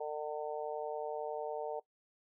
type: harmonic tone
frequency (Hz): 150.9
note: D3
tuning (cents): +47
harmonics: 3 / 4 / 5 / 6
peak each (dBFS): -39 / -41 / -43 / -45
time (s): 0-1.8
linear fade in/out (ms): 10
effects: noise-tail reverb RT60 0.1 s tail -19 dB re dry